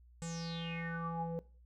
square tone with low-pass filter sweep, 166.9 Hz, E3, 22 cents sharp, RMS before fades -40 dBFS, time 0.22-1.39 s, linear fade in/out 0 ms, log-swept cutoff 8000 to 550 Hz, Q 8.8, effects noise-tail reverb RT60 0.4 s tail -20 dB re dry + added 60 Hz sine -58 dBFS peak until 1.65 s

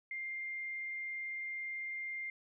sine tone, 2106 Hz, C7, 11 cents sharp, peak -38 dBFS, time 0.11-2.3 s, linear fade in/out 2 ms, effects none

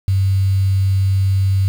sine tone with quantisation, 96.4 Hz, G2, 28 cents flat, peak -12 dBFS, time 0.08-1.68 s, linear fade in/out 0 ms, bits 6, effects none

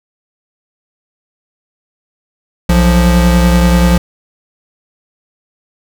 square tone pair together, 61.66 / 174.61 Hz, B1 / F3, -2 / 0 cents, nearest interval octave + tritone, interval 1802 cents, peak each -10 dBFS, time 2.69-3.98 s, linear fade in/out 5 ms, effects none

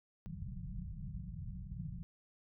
white low-pass noise, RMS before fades -44 dBFS, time 0.26-2.03 s, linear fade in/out 0 ms, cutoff 190 Hz, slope 96 dB/octave, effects none

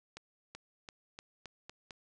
accelerating click train, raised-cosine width 0.2 ms, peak -28 dBFS, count 7, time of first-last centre 0.17-1.908 s, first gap 380 ms, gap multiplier 0.89, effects resampled to 22050 Hz + 9-bit

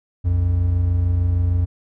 triangle tone pair together, 62.1 / 88.66 Hz, B1 / F2, +10 / +27 cents, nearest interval tritone, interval 617 cents, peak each -22 / -14 dBFS, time 0.24-1.66 s, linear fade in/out 20 ms, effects none

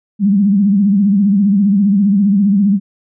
sine tone with vibrato, 200 Hz, G3, 35 cents sharp, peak -8 dBFS, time 0.19-2.8 s, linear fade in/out 50 ms, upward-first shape sine, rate 15 Hz, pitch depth 95 cents each way, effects none

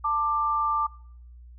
sine tone pair together, 889 / 1183.3 Hz, A5 / D6, +18 / +13 cents, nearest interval perfect fourth, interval 495 cents, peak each -29 / -23 dBFS, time 0.04-0.87 s, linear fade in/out 10 ms, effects noise-tail reverb RT60 0.6 s tail -21 dB re dry + added 60 Hz sine -44 dBFS peak until 1.58 s

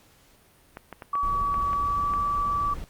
clicks, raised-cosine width 0.5 ms, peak -22 dBFS, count 7, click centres 0.771 / 0.927 / 1.022 / 1.154 / 1.542 / 1.732 / 2.137 s
sine tone with pitch glide, 1140 to 1153.9 Hz, C#6 to D6, +48 to -31 cents, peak -23 dBFS, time 1.13-2.74 s, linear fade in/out 5 ms, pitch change +21 cents, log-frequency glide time 1.67-2.13 s
brown noise, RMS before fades -35 dBFS, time 1.23-2.84 s, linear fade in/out 0 ms
effects pink hiss -58 dBFS RMS until 2.89 s + Opus 48 kbps

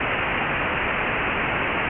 white low-pass noise, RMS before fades -24 dBFS, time 0-1.89 s, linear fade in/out 5 ms, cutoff 2800 Hz, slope 96 dB/octave, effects none

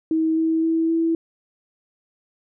sine tone with pitch steps, 320 / 323 / 326 / 329 Hz, D#4 / E4 / E4 / E4, +49 / -35 / -19 / -3 cents, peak -17 dBFS, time 0.11-1.15 s, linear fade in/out 2 ms, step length 260 ms, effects none

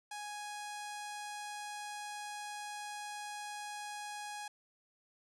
sawtooth tone with low-pass filter, 831 Hz, G#5, 1 cent sharp, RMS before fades -44 dBFS, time 0.11-4.48 s, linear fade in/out 5 ms, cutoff 8700 Hz, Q 1.7, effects none

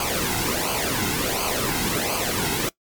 pink noise with flanger, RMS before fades -24 dBFS, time 0-2.69 s, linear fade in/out 2 ms, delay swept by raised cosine 0.54 to 1.74 ms, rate 1.4 Hz, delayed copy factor -0.7, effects noise-tail reverb RT60 0.1 s tail -21 dB re dry + MP3 96 kbps

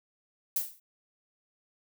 violet noise with exponential decay, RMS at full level -25 dBFS, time 0.56-0.8 s, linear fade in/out 5 ms, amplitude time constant 52 ms, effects none

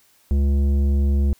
sine tone with tanh clipping, 70.1 Hz, C#2, 20 cents sharp, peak -17 dBFS, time 0.31-1.33 s, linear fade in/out 0 ms, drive 11 dB, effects white hiss -58 dBFS RMS until 1.39 s

